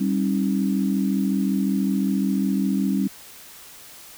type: tone cluster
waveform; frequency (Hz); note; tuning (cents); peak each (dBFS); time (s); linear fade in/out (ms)
sine; 196.3 / 270.6 / 316; G3 / C#4 / D#4; +3 / -42 / +27; -21 / -24 / -29; 0-3.08; 10
effects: white hiss -44 dBFS RMS until 4.17 s